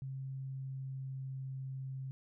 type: tone with pitch glide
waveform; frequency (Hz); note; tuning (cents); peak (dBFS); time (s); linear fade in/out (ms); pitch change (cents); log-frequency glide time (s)
sine; 133.8 to 132.95; C3 to C3; +39 to +28; -39; 0.02-2.11; 0; -11; 0.3-1.41
effects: none